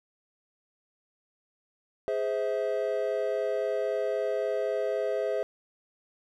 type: chord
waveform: triangle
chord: Ab augmented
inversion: none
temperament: just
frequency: 415.3 / 519.1 / 648.9 Hz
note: Ab4 / C5 / E5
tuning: 0 / -14 / -27 cents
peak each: -29 dBFS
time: 2.08-5.43 s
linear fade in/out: 0 ms
effects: none